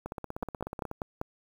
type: two click trains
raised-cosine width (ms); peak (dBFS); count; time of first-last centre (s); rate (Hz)
1; -22 / -18; 15 / 5; 0.06-0.914 / 0.43-1.214; 16.4 / 5.1
effects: 8-bit